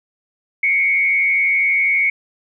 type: tone with frequency modulation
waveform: sine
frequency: 2210 Hz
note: C#7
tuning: 6 cents flat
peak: -13 dBFS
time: 0.63-2.1 s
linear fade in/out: 5 ms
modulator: 87.9 Hz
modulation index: 0.85
effects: none